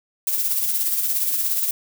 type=noise with tremolo; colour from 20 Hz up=violet; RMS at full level=-20 dBFS; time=0.27-1.71 s; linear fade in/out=2 ms; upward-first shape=sine; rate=17 Hz; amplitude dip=45%; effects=none